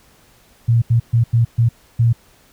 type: tone bursts at uneven times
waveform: sine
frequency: 116.54 Hz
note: A#2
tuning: in tune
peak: -10 dBFS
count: 6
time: 0.68-0.82 / 0.9-1 / 1.13-1.24 / 1.33-1.45 / 1.58-1.69 / 1.99-2.13 s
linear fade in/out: 10 ms
effects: pink hiss -52 dBFS RMS until 2.52 s